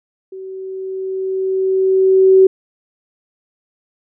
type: tone with level ramp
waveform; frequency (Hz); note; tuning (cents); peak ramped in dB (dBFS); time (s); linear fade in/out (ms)
sine; 380; F#4; +46; -28 to -4; 0.32-2.47; 5
effects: none